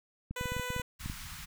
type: clicks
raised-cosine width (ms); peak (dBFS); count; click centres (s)
5; -25; 11; 0.31 / 0.411 / 0.457 / 0.52 / 0.566 / 0.597 / 0.704 / 0.764 / 0.798 / 1.06 / 1.099
type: tone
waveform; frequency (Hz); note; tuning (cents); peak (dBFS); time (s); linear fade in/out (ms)
10% pulse; 497.4; B4; +12; -27; 0.36-0.82; 5
type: band-stop noise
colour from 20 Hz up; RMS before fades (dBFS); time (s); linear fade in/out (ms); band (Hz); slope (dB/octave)
pink; -44; 0.99-1.46; 20; 170 to 1100; 24
effects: none